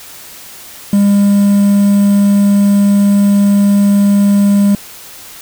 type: tone with quantisation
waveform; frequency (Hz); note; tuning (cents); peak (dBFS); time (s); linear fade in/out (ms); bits
triangle; 201.6; G3; +49; -4; 0.93-4.75; 2; 5
effects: white hiss -33 dBFS RMS until 5.41 s